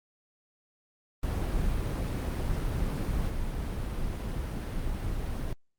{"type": "noise with level steps", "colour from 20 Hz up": "brown", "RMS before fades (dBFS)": [-29, -32], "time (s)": [1.23, 5.53], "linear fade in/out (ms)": 2, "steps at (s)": 3.29, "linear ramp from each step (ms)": 2, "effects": ["Opus 32 kbps"]}